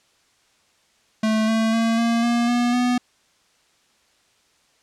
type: tone with pitch steps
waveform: square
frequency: 218.3 / 222.8 / 227.3 / 231.9 / 236.7 / 241.5 / 246.5 Hz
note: A3 / A3 / A#3 / A#3 / A#3 / B3 / B3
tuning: -13 / +22 / -43 / -9 / +27 / -39 / -3 cents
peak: -18 dBFS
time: 1.23-2.98 s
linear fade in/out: 5 ms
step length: 250 ms
effects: white hiss -61 dBFS RMS until 4.82 s + low-pass 7000 Hz 12 dB/octave